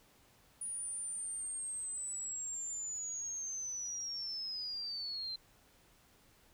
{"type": "linear sweep", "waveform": "sine", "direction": "down", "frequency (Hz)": [9680, 4090], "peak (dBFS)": -38, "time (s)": [0.61, 5.36], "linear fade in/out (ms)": 5, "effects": ["pink hiss -66 dBFS RMS until 6.53 s"]}